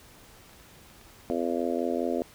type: clicks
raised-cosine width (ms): 0.3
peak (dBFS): -38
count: 9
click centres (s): 0.495 / 0.532 / 0.6 / 0.756 / 0.901 / 1.013 / 1.321 / 1.615 / 1.789
type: harmonic tone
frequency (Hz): 84.9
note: F2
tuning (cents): -48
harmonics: 3 / 4 / 5 / 6 / 7 / 8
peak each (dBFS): -31 / -32 / -33 / -34 / -34 / -35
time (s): 1.3-2.22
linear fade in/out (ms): 0
effects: pink hiss -53 dBFS RMS until 2.34 s